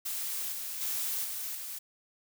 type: noise with level steps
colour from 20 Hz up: blue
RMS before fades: -35 / -38 / -33 / -37 / -40 dBFS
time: 0.05-1.79 s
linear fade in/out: 10 ms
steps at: 0.52 / 0.81 / 1.24 / 1.55 s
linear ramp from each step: 5 ms
effects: none